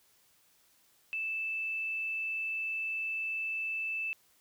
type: tone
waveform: sine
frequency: 2637 Hz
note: E7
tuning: in tune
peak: -32 dBFS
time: 1.13-4.13 s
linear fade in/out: 0 ms
effects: white hiss -67 dBFS RMS until 4.4 s

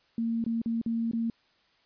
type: tone with dropouts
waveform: sine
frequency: 229.3 Hz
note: A#3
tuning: 28 cents flat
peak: -26 dBFS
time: 0.18-1.3 s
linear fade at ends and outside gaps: 2 ms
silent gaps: 0.441-0.463 / 0.617-0.659 / 0.815-0.861 / 1.113-1.133 s
effects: white hiss -66 dBFS RMS until 1.85 s + resampled to 11025 Hz

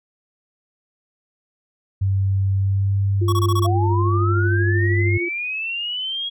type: tone with pitch glide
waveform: sine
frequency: 97.1 to 98.8 Hz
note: G2 to G2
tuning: -16 to +14 cents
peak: -16 dBFS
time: 2.01-5.18 s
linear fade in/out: 10 ms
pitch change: +30 cents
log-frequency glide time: 2.56-2.95 s
type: tone with tremolo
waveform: sine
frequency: 347.7 Hz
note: F4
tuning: 8 cents flat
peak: -21 dBFS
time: 3.21-5.29 s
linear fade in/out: 10 ms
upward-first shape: sine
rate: 13 Hz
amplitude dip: 40%
type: tone bursts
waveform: square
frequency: 1118 Hz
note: C#6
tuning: 14 cents sharp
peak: -22 dBFS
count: 6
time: 3.28-3.665 s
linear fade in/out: 5 ms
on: 45 ms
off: 23 ms
type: linear sweep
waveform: sine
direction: up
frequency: 664 to 3315 Hz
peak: -23 dBFS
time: 3.64-6.3 s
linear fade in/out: 20 ms
effects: none

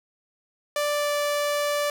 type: tone with pitch glide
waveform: sawtooth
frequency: 587.3 to 583.9 Hz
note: D5 to D5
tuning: 0 to -10 cents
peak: -19 dBFS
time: 0.76-1.9 s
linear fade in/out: 2 ms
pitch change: -10 cents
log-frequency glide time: 0.93-1.15 s
effects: 9-bit

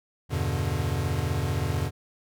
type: chord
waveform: square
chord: E minor seventh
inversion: none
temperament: equal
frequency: 82.41 / 98 / 123.47 / 146.83 Hz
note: E2 / G2 / B2 / D3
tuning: 0 / 0 / 0 / 0 cents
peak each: -31 / -31 / -32 / -32 dBFS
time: 0.29-1.91 s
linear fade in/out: 50 ms
effects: none

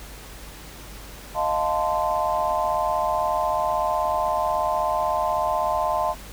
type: chord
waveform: sine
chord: F dominant seventh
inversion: third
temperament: equal with one note detuned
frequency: 622.3 / 698.5 / 880 / 1035.1 Hz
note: Eb5 / F5 / A5 / C6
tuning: 0 / 0 / 0 / -19 cents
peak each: -26 dBFS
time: 1.34-6.15 s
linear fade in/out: 50 ms
effects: added 50 Hz sine -41 dBFS peak until 6.32 s + pink hiss -42 dBFS RMS until 6.32 s

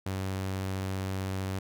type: tone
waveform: sawtooth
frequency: 95.4 Hz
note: G2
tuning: 47 cents flat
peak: -27 dBFS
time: 0.06-1.59 s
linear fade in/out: 5 ms
effects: none

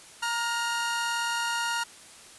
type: tone pair together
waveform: sawtooth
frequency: 932.3 / 1417.7 Hz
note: A#5 / F6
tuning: 0 / +26 cents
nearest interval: perfect fifth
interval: 726 cents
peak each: -26 dBFS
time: 0.22-1.84 s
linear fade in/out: 10 ms
effects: white hiss -49 dBFS RMS until 2.38 s + resampled to 24000 Hz

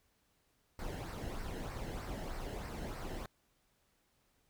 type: noise with flanger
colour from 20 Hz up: brown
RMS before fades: -42 dBFS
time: 0.79-3.26 s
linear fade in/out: 2 ms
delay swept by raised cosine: 0.29 to 0.87 ms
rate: 3.2 Hz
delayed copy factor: -0.55
effects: pink hiss -75 dBFS RMS until 4.49 s

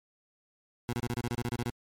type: tone bursts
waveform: 20% pulse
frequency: 120 Hz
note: B2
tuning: 49 cents flat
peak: -25 dBFS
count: 12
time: 0.89-1.701 s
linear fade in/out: 0 ms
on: 41 ms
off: 29 ms
effects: MP3 64 kbps

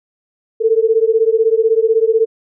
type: beating tone pair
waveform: sine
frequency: 440 / 456 Hz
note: A4 / A#4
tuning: 0 / -38 cents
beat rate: 16 Hz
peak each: -13 dBFS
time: 0.6-2.26 s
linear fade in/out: 20 ms
effects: none

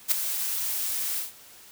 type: noise with ADSR envelope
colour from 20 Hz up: blue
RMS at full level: -19 dBFS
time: 0.08-1.32 s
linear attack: 36 ms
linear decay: 6 ms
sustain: -10 dB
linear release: 150 ms
effects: white hiss -50 dBFS RMS until 1.71 s

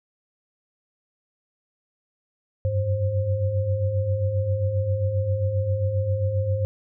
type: tone cluster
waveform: sine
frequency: 92.3 / 99.8 / 529 Hz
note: F#2 / G2 / C5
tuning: -4 / +32 / +19 cents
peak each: -29 / -22 / -28 dBFS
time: 2.65-6.65 s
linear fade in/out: 0 ms
effects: none

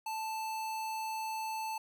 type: tone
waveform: square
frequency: 880 Hz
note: A5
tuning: in tune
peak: -36 dBFS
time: 0.06-1.78 s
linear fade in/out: 5 ms
effects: none

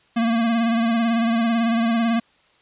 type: tone with vibrato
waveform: square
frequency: 230 Hz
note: A#3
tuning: 23 cents flat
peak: -18 dBFS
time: 0.16-2.2 s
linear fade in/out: 10 ms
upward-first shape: sine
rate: 18 Hz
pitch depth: 42 cents each way
effects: white hiss -58 dBFS RMS until 2.61 s + resampled to 8000 Hz

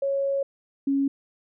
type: tone pair in turn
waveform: sine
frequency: 552 / 276 Hz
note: C#5 / C#4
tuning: -7 / -7 cents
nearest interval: octave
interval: 1200 cents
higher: first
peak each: -22 / -20 dBFS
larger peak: second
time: 0.02-0.43 / 0.87-1.08 s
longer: first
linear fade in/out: 5 ms
effects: none

